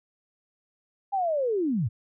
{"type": "linear sweep", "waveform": "sine", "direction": "down", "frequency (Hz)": [815, 91.2], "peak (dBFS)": -23, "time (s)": [1.12, 1.89], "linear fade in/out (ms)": 20, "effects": []}